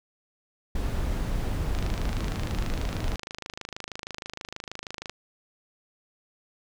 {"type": "noise", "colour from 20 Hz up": "brown", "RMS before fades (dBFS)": -28, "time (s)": [0.75, 3.16], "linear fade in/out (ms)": 5}
{"type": "click train", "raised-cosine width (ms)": 0.2, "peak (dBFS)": -18, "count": 89, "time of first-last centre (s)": [1.75, 5.096], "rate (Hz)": 26.3}
{"effects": []}